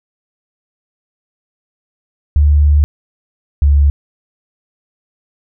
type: tone pair in turn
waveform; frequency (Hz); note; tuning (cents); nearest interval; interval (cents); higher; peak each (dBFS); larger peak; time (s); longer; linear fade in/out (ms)
sine; 73.5 / 71.45; D2 / D2; +2 / -47; unison; 49; first; -6; neither; 2.36-2.84 / 3.62-3.9; first; 0
effects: none